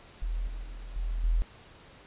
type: tone with level steps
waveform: sine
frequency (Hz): 41.2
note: E1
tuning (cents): 0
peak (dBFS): -28 / -34 / -38 / -28 / -22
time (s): 0.22-1.42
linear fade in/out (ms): 0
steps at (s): 0.47 / 0.63 / 0.96 / 1.24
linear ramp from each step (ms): 2
effects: pink hiss -53 dBFS RMS until 2.06 s + resampled to 8000 Hz